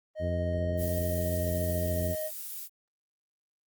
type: tone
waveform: triangle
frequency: 622.3 Hz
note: D#5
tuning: in tune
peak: -30 dBFS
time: 0.15-2.31 s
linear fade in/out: 50 ms
type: harmonic tone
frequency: 86.9 Hz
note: F2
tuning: 8 cents flat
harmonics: 1 / 2 / 3 / 4 / 5 / 6 / 7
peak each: -30 / -36 / -40 / -42 / -44 / -46 / -47 dBFS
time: 0.19-2.16 s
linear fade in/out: 50 ms
type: noise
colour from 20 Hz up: violet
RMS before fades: -39 dBFS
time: 0.77-2.69 s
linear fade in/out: 50 ms
effects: Opus 24 kbps